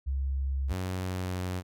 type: tone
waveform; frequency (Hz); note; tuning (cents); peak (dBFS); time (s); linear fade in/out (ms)
sine; 67.6; C#2; -43; -27; 0.06-0.74; 20
type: tone with pitch glide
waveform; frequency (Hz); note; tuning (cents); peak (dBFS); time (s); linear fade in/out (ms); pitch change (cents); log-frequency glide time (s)
sawtooth; 92.5 to 91.33; F#2 to F#2; 0 to -22; -27; 0.68-1.63; 50; -22; 1.04-1.39
effects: none